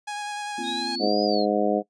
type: tone with vibrato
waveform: sawtooth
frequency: 828 Hz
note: G#5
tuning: 5 cents flat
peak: -26 dBFS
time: 0.07-0.96 s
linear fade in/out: 10 ms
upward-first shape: square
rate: 10 Hz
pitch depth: 11 cents each way
type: chord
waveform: sine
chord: Bb suspended second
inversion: none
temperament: equal with one note detuned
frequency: 233.1 / 261.6 / 342.4 Hz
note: Bb3 / C4 / F4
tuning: 0 / 0 / -34 cents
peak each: -36 / -34 / -34 dBFS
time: 0.58-1.08 s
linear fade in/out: 5 ms
type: linear two-way sweep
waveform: sine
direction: up then down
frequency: 3667 to 4978 to 4048 Hz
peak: -29 dBFS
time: 0.63-1.46 s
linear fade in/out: 50 ms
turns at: 1.23 s
type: harmonic tone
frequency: 103.83 Hz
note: G#2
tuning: in tune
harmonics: 2 / 3 / 4 / 5 / 6 / 7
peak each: -27 / -27 / -27 / -27 / -27 / -27 dBFS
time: 0.99-1.83 s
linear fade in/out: 50 ms
effects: noise-tail reverb RT60 0.1 s tail -20 dB re dry + resampled to 22050 Hz